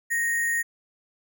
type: tone with sample-and-hold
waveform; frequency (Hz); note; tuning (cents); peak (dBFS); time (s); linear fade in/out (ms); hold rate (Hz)
sine; 1864.7; A#6; 0; -22; 0.1-0.63; 20; 8820
effects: none